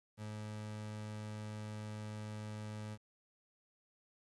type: tone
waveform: 30% pulse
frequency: 106.7 Hz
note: G#2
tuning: 47 cents sharp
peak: -40 dBFS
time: 0.17-2.98 s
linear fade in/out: 50 ms
effects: resampled to 24000 Hz + 11-bit